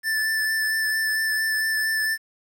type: tone with vibrato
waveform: square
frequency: 1760 Hz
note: A6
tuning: in tune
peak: -22 dBFS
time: 0.03-2.18 s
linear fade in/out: 50 ms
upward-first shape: sine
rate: 4.4 Hz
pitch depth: 15 cents each way
effects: 9-bit